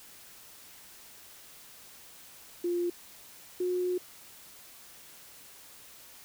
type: tone pair in turn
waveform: sine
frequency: 349.2 / 361.1 Hz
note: F4 / F#4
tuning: 0 / -42 cents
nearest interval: minor second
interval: 58 cents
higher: second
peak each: -27 dBFS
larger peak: neither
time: 2.64-2.9 / 3.6-3.98 s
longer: second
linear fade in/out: 5 ms
effects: white hiss -52 dBFS RMS until 6.24 s